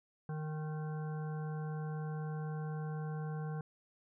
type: harmonic tone with a mistuned harmonic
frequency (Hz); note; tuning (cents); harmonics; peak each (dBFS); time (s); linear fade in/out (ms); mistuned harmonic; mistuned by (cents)
154; D#3; -17; 1 / 3 / 5 / 7 / 9 / 10; -37 / -48 / -50 / -55 / -59 / -56; 0.29-3.61; 2; 5; +18
effects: none